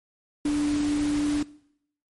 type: tone in noise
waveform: sine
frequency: 293.7 Hz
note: D4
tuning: in tune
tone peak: -21 dBFS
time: 0.45-1.43 s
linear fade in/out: 5 ms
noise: pink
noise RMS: -36 dBFS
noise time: 0.45-1.43 s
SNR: +12 dB
effects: noise-tail reverb RT60 0.7 s tail -20 dB re dry + MP3 48 kbps